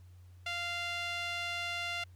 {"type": "tone with band-pass filter", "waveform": "sawtooth", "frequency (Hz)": 695, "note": "F5", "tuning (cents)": -9, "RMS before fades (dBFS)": -37, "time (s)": [0.46, 2.04], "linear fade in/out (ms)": 5, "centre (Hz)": 2700, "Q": 1.6, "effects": ["added 90 Hz sine -52 dBFS peak until 2.15 s", "pink hiss -71 dBFS RMS until 2.15 s"]}